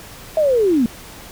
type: linear sweep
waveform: sine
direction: down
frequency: 647 to 217.2 Hz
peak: -12 dBFS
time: 0.37-0.86 s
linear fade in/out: 2 ms
effects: pink hiss -38 dBFS RMS until 1.31 s